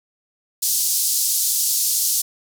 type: band-pass noise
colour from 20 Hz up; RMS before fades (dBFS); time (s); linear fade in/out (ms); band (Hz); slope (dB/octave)
white; -20; 0.62-2.22; 10; 4600 to 14000; 24
effects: none